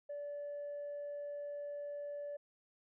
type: tone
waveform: sine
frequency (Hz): 579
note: D5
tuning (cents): -25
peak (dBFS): -39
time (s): 0.09-2.37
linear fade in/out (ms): 10
effects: tanh soft clip ceiling -38 dBFS